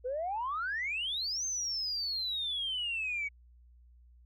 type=exponential two-way sweep; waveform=sine; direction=up then down; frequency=478.7 to 6340 to 2227 Hz; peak=-31 dBFS; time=0.04-3.29 s; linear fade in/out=20 ms; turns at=1.45 s; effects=tanh soft clip ceiling -27 dBFS + added 60 Hz sine -56 dBFS peak until 4.25 s